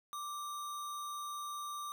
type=tone with sample-and-hold; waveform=sine; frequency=1175 Hz; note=D6; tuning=1 cent sharp; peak=-39 dBFS; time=0.13-1.92 s; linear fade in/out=0 ms; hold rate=4900 Hz; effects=none